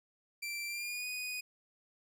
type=tone with pitch glide; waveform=sawtooth; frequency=2349 to 2482 Hz; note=D7 to D#7; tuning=0 to -5 cents; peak=-34 dBFS; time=0.42-1.41 s; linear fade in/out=10 ms; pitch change=+95 cents; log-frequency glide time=0.67-1.07 s; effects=none